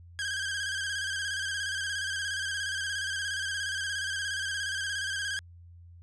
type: tone with vibrato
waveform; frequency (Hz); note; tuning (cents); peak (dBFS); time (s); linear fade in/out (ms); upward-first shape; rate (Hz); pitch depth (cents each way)
sawtooth; 1600; G6; +35; -27; 0.19-5.39; 0; square; 17; 49
effects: added 86 Hz sine -48 dBFS peak until 6.02 s + resampled to 22050 Hz